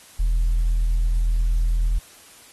triangle tone with tanh clipping, 40.91 Hz, E1, 12 cents flat, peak -17 dBFS, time 0.19-1.99 s, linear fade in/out 10 ms, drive 6 dB, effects white hiss -48 dBFS RMS until 2.52 s + AAC 32 kbps

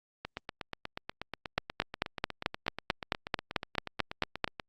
two click trains, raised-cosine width 0.3 ms, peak -10 / -20 dBFS, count 14 / 37, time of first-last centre 1.58-4.443 / 0.25-4.598 s, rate 4.54 / 8.28 Hz, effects Opus 48 kbps

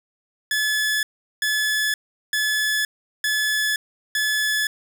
sawtooth tone bursts, 1718 Hz, A6, 42 cents flat, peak -16 dBFS, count 5, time 0.51-4.67 s, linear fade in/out 2 ms, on 520 ms, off 390 ms, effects none

